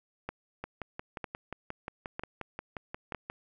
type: two click trains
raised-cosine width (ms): 0.5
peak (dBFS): -20 / -22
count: 4 / 16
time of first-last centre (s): 0.29-3.147 / 0.64-3.3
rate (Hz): 1.05 / 5.64
effects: none